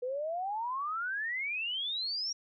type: exponential sweep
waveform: sine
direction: up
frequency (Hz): 484.6 to 5700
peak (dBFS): -32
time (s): 0.02-2.33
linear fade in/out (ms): 10
effects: none